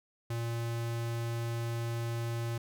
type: tone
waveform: square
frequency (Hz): 116.6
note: A#2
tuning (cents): +1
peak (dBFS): -33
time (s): 0.3-2.58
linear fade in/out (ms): 5
effects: none